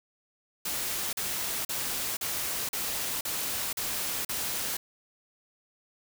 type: noise bursts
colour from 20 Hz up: white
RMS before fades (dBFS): -32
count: 8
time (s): 0.65-4.77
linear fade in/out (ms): 5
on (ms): 480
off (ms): 40
effects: none